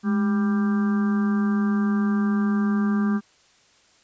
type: harmonic tone with a mistuned harmonic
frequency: 197.3 Hz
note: G3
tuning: 11 cents sharp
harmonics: 1 / 2 / 4 / 5 / 6 / 7 / 8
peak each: -19 / -34 / -42 / -43 / -35 / -43 / -37 dBFS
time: 0.03-3.21 s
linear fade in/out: 50 ms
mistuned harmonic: 1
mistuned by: +91 cents
effects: white hiss -58 dBFS RMS until 4.03 s + resampled to 16000 Hz